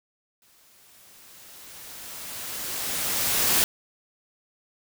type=noise with exponential growth; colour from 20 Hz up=white; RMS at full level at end=-20 dBFS; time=0.42-3.64 s; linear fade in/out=1 ms; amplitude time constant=700 ms; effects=none